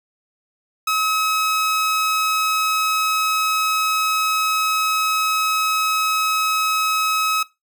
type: tone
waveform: sawtooth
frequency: 1280 Hz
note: D#6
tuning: 49 cents sharp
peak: -14 dBFS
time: 0.87-7.43 s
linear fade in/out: 5 ms
effects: noise-tail reverb RT60 0.2 s tail -18 dB re dry